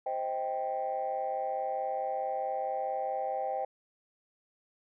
sine chord, C minor, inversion none, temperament just, 523.3 / 627.9 / 784.9 Hz, C5 / Eb5 / G5, 0 / +16 / +2 cents, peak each -35 / -36 / -32 dBFS, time 0.06-3.65 s, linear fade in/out 5 ms, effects tanh soft clip ceiling -24 dBFS

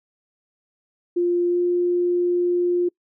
sine tone with pitch glide, 350 to 352.8 Hz, F4 to F4, +4 to +18 cents, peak -17 dBFS, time 1.16-2.89 s, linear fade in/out 10 ms, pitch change +14 cents, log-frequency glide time 1.49-1.58 s, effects noise-tail reverb RT60 0.1 s tail -26 dB re dry

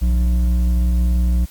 sine tone with hard clipping, 60.3 Hz, B1, 41 cents flat, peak -15 dBFS, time 0.01-1.46 s, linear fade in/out 20 ms, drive 7 dB, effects white hiss -45 dBFS RMS until 1.5 s + Opus 48 kbps

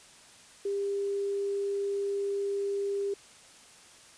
sine tone with quantisation, 399.6 Hz, G4, 33 cents sharp, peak -28 dBFS, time 0.65-3.14 s, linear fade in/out 5 ms, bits 9, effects white hiss -54 dBFS RMS until 4.17 s + resampled to 22050 Hz

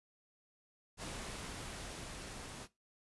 pink noise with level ramp, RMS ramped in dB -44 to -48 dBFS, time 0.97-2.68 s, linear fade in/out 50 ms, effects noise-tail reverb RT60 0.2 s tail -18 dB re dry + resampled to 24000 Hz

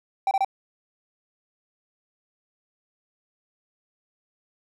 triangle tone bursts, 779 Hz, G5, 11 cents flat, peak -17 dBFS, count 3, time 0.27-0.447 s, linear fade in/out 2 ms, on 41 ms, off 27 ms, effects none

